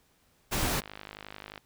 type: noise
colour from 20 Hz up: pink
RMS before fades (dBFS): -29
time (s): 0.51-0.81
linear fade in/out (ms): 20
type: click train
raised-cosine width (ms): 0.3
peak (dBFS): -25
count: 42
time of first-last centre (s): 0.78-1.578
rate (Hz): 51.4
effects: pink hiss -67 dBFS RMS until 1.65 s